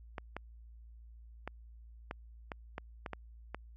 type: clicks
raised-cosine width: 0.5 ms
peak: -24 dBFS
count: 9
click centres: 0.182 / 0.366 / 1.476 / 2.111 / 2.518 / 2.781 / 3.062 / 3.133 / 3.546 s
effects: added 57 Hz sine -51 dBFS peak until 3.76 s